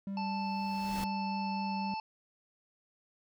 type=tone with vibrato; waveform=triangle; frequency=196 Hz; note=G3; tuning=in tune; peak=-33 dBFS; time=0.07-1.94 s; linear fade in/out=2 ms; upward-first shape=triangle; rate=4 Hz; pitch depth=10 cents each way
type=harmonic tone; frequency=880 Hz; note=A5; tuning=in tune; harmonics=1 / 3 / 5 / 6; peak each=-35 / -45 / -49 / -51 dBFS; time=0.17-2 s; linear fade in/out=2 ms
type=noise with exponential growth; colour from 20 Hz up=pink; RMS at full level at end=-40 dBFS; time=0.25-1.04 s; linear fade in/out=0 ms; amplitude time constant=170 ms
effects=none